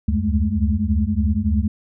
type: tone cluster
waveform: sine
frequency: 72.4 / 75.8 / 90.3 / 206.6 / 217.3 Hz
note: D2 / D#2 / F#2 / G#3 / A3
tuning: -24 / -45 / -42 / -9 / -21 cents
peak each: -23 dBFS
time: 0.08-1.68 s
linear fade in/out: 5 ms
effects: none